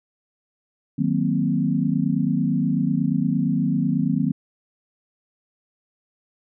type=chord; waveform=sine; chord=C half-diminished seventh; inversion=first; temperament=equal; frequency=155.56 / 185 / 233.1 / 261.6 Hz; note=Eb3 / Gb3 / Bb3 / C4; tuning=0 / 0 / 0 / 0 cents; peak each=-24 dBFS; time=0.98-4.32 s; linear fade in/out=10 ms; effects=none